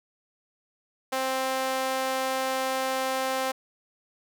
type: tone with high-pass filter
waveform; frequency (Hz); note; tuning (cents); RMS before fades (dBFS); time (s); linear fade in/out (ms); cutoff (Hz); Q
sawtooth; 262.6; C4; +6; -28; 1.12-3.52; 10; 610; 1.4
effects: none